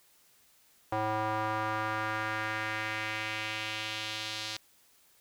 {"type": "tone with band-pass filter sweep", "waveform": "square", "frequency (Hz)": 108.5, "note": "A2", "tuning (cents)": -24, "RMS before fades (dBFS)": -34, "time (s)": [0.92, 4.57], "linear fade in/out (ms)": 5, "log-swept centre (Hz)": [830, 4200], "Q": 1.8, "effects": ["white hiss -64 dBFS RMS until 5.2 s"]}